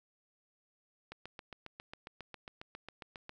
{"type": "click train", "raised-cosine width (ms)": 0.3, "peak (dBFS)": -29, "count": 17, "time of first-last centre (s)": [1.12, 3.294], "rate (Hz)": 7.36, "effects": []}